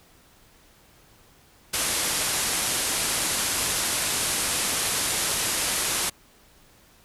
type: low-pass noise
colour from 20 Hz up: white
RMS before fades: -26 dBFS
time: 1.73-6.1 s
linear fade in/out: 10 ms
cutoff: 12000 Hz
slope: 96 dB/octave
effects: pink hiss -56 dBFS RMS until 7.04 s